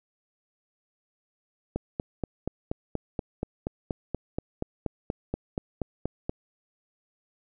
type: click train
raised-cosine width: 2 ms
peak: -15 dBFS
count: 20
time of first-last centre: 1.76-6.295 s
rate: 4.19 Hz
effects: none